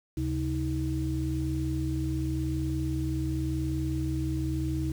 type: tone cluster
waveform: sine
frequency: 73 / 133.9 / 318.1 Hz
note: D2 / C3 / D#4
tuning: -10 / +40 / +38 cents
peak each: -31 dBFS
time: 0.17-4.92 s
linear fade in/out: 5 ms
effects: tanh soft clip ceiling -17 dBFS + 8-bit